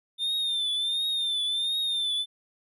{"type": "tone with vibrato", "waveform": "triangle", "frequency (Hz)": 3600, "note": "A7", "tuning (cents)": 39, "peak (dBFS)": -24, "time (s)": [0.18, 2.26], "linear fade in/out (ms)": 50, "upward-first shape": "triangle", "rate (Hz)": 1.4, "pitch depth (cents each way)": 81, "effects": []}